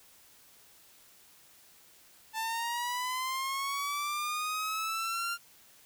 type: linear sweep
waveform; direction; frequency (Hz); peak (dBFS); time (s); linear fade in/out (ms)
sawtooth; up; 880 to 1396.9; -28; 2.33-5.38; 50
effects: white hiss -59 dBFS RMS until 5.85 s